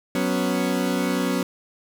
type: chord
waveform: 30% pulse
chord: F# suspended fourth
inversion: none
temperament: equal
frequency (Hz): 185 / 246.9 / 277.2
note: F#3 / B3 / C#4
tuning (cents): 0 / 0 / 0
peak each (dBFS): -23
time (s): 0.15-1.43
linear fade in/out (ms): 2
effects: none